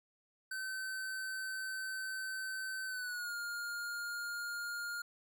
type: tone with pitch glide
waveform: square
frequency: 1534 to 1414.8 Hz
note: G6 to F6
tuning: -38 to +22 cents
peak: -39 dBFS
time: 0.51-5.02 s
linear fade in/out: 5 ms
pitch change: -140 cents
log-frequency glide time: 2.86-3.35 s
effects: none